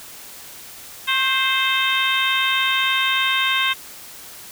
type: harmonic tone with a mistuned harmonic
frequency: 523.3 Hz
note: C5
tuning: in tune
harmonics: 2 / 3 / 4 / 5 / 6 / 7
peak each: -24 / -24 / -24 / -24 / -24 / -24 dBFS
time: 1.07-3.74 s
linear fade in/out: 20 ms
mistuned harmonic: 2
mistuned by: +44 cents
effects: white hiss -39 dBFS RMS until 4.51 s